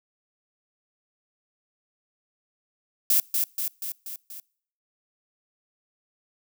violet noise with echo, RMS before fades -20 dBFS, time 3.1-3.2 s, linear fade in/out 2 ms, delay 240 ms, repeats 5, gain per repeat -4 dB, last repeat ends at 4.4 s, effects noise-tail reverb RT60 0.6 s tail -26 dB re dry

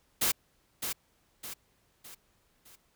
white noise with echo, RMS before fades -27 dBFS, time 0.21-0.32 s, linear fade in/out 10 ms, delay 610 ms, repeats 4, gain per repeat -7 dB, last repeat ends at 2.76 s, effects pink hiss -70 dBFS RMS until 2.95 s

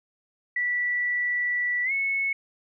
sine tone with pitch glide, 1959 to 2199 Hz, B6 to C#7, -15 to -14 cents, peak -23 dBFS, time 0.56-2.33 s, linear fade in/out 5 ms, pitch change +201 cents, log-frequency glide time 1.84-1.92 s, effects none

